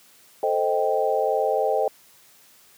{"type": "chord", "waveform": "sine", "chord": "A half-diminished seventh", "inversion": "none", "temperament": "equal", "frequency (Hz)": [440, 523.3, 622.3, 784], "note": ["A4", "C5", "Eb5", "G5"], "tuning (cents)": [0, 0, 0, 0], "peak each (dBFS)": -25, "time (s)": [0.43, 1.88], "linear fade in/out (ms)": 2, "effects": ["white hiss -54 dBFS RMS until 2.77 s", "high-pass 100 Hz 12 dB/octave"]}